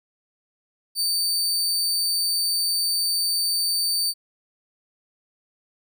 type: tone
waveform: sawtooth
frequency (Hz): 4587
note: D8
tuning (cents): -42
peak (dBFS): -18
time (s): 0.95-4.14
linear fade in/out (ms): 50
effects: none